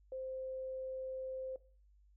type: tone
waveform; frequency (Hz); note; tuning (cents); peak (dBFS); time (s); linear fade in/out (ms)
sine; 522; C5; -4; -40; 0.12-1.56; 2
effects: noise-tail reverb RT60 0.4 s tail -18 dB re dry + added 50 Hz sine -63 dBFS peak until 2.16 s